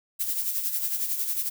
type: noise with tremolo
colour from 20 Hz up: violet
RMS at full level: -26 dBFS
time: 0.19-1.5 s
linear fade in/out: 20 ms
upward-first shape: sine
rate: 11 Hz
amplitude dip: 55%
effects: none